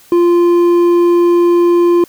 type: tone with hard clipping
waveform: sine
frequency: 346.9 Hz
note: F4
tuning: 12 cents flat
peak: -8 dBFS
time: 0.12-2.04 s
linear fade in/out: 2 ms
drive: 5 dB
effects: white hiss -44 dBFS RMS until 2.08 s